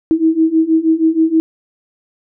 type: beating tone pair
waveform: sine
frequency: 318.4 / 324.7 Hz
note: D#4 / E4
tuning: +40 / -26 cents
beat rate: 6.3 Hz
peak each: -14 / -12 dBFS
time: 0.11-1.4 s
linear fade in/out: 0 ms
effects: none